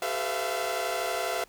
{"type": "tone cluster", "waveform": "sawtooth", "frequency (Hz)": [384.8, 437.8, 507, 663, 695], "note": ["G4", "A4", "B4", "E5", "F5"], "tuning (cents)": [-32, -9, 45, 10, -9], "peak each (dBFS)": [-34, -34, -31, -29, -29], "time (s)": [0.02, 1.44], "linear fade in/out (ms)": 2, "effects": ["pink hiss -58 dBFS RMS until 1.48 s"]}